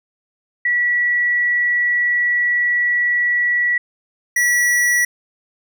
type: tone pair in turn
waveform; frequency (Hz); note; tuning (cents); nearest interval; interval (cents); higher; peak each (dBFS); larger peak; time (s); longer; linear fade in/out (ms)
sine / square; 1942 / 1942; B6 / B6; -30 / -30; unison; 0; neither; -14; neither; 0.65-3.78 / 4.36-5.05; first; 5
effects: none